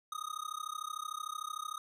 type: tone with amplitude modulation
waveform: square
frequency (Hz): 1244.5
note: D#6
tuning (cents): 0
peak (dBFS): -35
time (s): 0.12-1.78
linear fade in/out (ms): 2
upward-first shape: sine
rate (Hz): 33.3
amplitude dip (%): 100
effects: resampled to 32000 Hz